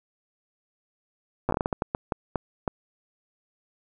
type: slowing click train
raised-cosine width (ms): 1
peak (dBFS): -11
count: 14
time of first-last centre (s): 1.49-2.678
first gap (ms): 8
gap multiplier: 1.36
effects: none